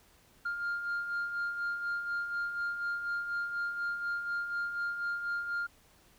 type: beating tone pair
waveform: sine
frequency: 1400 / 1404.1 Hz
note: F6 / F6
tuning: +4 / +9 cents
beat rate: 4.1 Hz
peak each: -39 / -31 dBFS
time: 0.45-5.67 s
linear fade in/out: 10 ms
effects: tanh soft clip ceiling -29 dBFS + pink hiss -63 dBFS RMS until 6.18 s